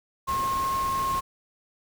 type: tone in noise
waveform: sine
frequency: 1074 Hz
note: C6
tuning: 45 cents sharp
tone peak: -24 dBFS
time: 0.27-1.21 s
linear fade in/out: 20 ms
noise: pink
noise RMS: -36 dBFS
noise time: 0.27-1.21 s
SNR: +9 dB
effects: none